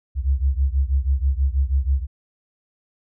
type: beating tone pair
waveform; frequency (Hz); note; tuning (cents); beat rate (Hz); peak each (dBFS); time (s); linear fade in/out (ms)
sine; 65.41 / 71.61; C2 / D2; 0 / -43; 6.2; -19 / -21; 0.15-2.07; 50
effects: none